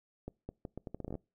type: accelerating click train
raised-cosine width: 2 ms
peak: -27 dBFS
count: 13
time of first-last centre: 0.28-1.153 s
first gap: 210 ms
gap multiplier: 0.77
effects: noise-tail reverb RT60 0.3 s tail -25 dB re dry